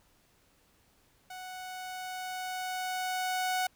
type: tone with level ramp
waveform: sawtooth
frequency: 740 Hz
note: F#5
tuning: in tune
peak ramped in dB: -38 to -24 dBFS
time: 1.3-3.67 s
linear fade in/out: 5 ms
effects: pink hiss -67 dBFS RMS until 3.75 s